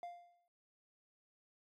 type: tone with exponential decay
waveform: triangle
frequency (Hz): 698.5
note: F5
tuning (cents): 0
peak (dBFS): -39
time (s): 0.03-0.48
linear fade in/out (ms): 1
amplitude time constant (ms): 97
effects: MP3 64 kbps